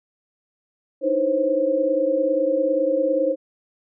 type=tone cluster; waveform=sine; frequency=302.9 / 320.5 / 505 / 535 Hz; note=D#4 / E4 / B4 / C5; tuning=-46 / -49 / +39 / +38 cents; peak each=-27 / -27 / -26 / -19 dBFS; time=1.01-3.36 s; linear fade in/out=50 ms; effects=none